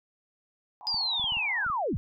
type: band-pass noise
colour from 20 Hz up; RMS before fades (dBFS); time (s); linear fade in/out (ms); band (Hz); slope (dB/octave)
white; -42; 0.81-1.65; 0; 770 to 1000; 96
type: linear sweep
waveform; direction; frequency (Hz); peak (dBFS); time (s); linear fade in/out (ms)
sine; down; 4978 to 58.27; -26; 0.87-1.97; 0
type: clicks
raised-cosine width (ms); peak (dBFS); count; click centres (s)
5; -33; 8; 0.944 / 1.197 / 1.242 / 1.322 / 1.37 / 1.665 / 1.7 / 1.933
effects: none